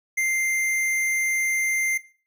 sine tone with tanh clipping, 2093 Hz, C7, in tune, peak -22 dBFS, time 0.17-1.98 s, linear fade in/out 10 ms, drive 18 dB, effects noise-tail reverb RT60 0.4 s tail -18 dB re dry

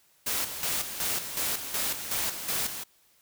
white noise with tremolo, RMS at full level -29 dBFS, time 0.26-2.84 s, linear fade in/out 10 ms, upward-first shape square, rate 2.7 Hz, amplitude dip 60%, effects white hiss -64 dBFS RMS until 3.21 s

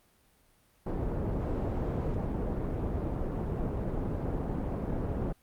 pink low-pass noise, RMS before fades -32 dBFS, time 0.86-5.33 s, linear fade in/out 10 ms, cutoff 590 Hz, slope 12 dB/octave, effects pink hiss -66 dBFS RMS until 5.42 s + Opus 32 kbps

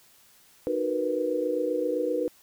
sine chord, B major seventh, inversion first, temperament equal with one note detuned, 307.7 / 370 / 466.2 / 493.9 Hz, D#4 / F#4 / A#4 / B4, -19 / 0 / 0 / 0 cents, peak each -31 / -33 / -32 / -27 dBFS, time 0.67-2.28 s, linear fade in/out 0 ms, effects white hiss -58 dBFS RMS until 2.42 s

